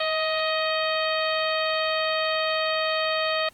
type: harmonic tone with a mistuned harmonic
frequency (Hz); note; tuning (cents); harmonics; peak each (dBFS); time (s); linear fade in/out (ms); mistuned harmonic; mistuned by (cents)
627; D#5; +13; 1 / 2 / 3 / 4 / 5 / 6 / 7; -26 / -29 / -31 / -32 / -33 / -34 / -34; 0-3.49; 5; 1; +18
effects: pink hiss -56 dBFS RMS until 3.53 s + Opus 24 kbps